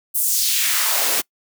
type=noise with high-pass filter sweep; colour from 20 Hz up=white; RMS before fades=-19 dBFS; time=0.14-1.22 s; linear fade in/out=20 ms; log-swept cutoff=12000 to 280 Hz; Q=1.4; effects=noise-tail reverb RT60 0.1 s tail -25 dB re dry